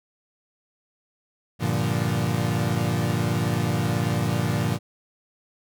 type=chord; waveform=35% pulse; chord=G minor seventh; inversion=none; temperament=equal; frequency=98 / 116.54 / 146.83 / 174.61 Hz; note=G2 / Bb2 / D3 / F3; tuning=0 / 0 / 0 / 0 cents; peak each=-28 / -24 / -26 / -26 dBFS; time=1.59-4.79 s; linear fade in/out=50 ms; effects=none